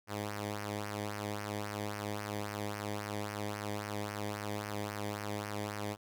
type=tone with flanger; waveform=sawtooth; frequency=103.83 Hz; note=G#2; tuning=in tune; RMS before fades=-39 dBFS; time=0.07-5.97 s; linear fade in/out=50 ms; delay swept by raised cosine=0.26 to 0.76 ms; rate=3.7 Hz; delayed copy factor=-0.7; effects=none